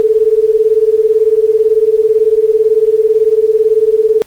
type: beating tone pair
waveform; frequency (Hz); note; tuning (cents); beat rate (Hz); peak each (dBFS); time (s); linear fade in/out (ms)
sine; 429.2 / 447.2; A4 / A4; -43 / +28; 18; -10; 0-4.22; 0
effects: pink hiss -43 dBFS RMS until 4.26 s + Opus 24 kbps